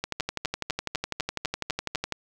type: two click trains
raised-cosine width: 0.2 ms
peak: -11 / -11 dBFS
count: 8 / 26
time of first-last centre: 0.2-1.95 / 0.04-2.123 s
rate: 4 / 12 Hz
effects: none